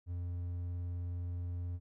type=tone with vibrato; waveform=triangle; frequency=87.8 Hz; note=F2; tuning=10 cents sharp; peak=-34 dBFS; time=0.06-1.8 s; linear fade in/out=50 ms; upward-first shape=sine; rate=19 Hz; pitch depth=9 cents each way; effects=none